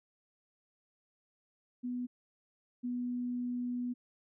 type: tone pair in turn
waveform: sine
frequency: 246.9 / 245.5 Hz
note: B3 / B3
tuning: 0 / -10 cents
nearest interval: unison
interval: 10 cents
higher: first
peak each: -34 / -33 dBFS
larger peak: second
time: 1.83-2.07 / 2.83-3.94 s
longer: second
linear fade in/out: 20 ms
effects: none